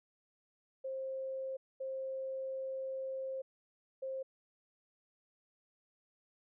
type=tone bursts at uneven times; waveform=sine; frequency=530 Hz; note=C5; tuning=22 cents sharp; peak=-37 dBFS; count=3; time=0.84-1.57 / 1.8-3.42 / 4.02-4.23 s; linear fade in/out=10 ms; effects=none